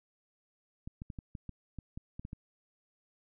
clicks, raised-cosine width 5 ms, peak -29 dBFS, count 11, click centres 0.875 / 1.019 / 1.102 / 1.188 / 1.352 / 1.493 / 1.787 / 1.975 / 2.195 / 2.251 / 2.331 s, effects none

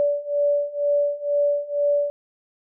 sine beating tone pair, 577 / 579.1 Hz, D5 / D5, -31 / -24 cents, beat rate 2.1 Hz, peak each -23 / -21 dBFS, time 0-2.1 s, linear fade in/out 0 ms, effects none

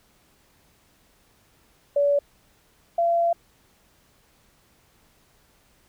sine tone pair in turn, 572 / 681.6 Hz, D5 / F5, -46 / -42 cents, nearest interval minor third, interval 304 cents, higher second, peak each -17 / -18 dBFS, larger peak first, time 1.96-2.19 / 2.98-3.33 s, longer second, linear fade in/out 5 ms, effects pink hiss -61 dBFS RMS until 5.88 s

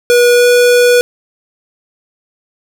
square tone with pitch glide, 484.3 to 488 Hz, B4 to B4, -34 to -21 cents, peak -6 dBFS, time 0.1-1.01 s, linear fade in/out 0 ms, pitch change +13 cents, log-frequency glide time 0.35-0.46 s, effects none

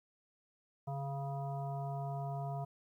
harmonic tone with a mistuned harmonic, 138.59 Hz, C#3, in tune, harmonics 1 / 3 / 5 / 7 / 9, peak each -38 / -51 / -42 / -49 / -56 dBFS, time 0.87-2.65 s, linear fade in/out 10 ms, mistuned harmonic 1, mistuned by +22 cents, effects 12-bit

